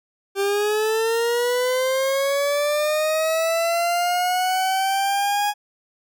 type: linear sweep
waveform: 40% pulse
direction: up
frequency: 392 to 830.6 Hz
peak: -18 dBFS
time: 0.35-5.54 s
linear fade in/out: 50 ms
effects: none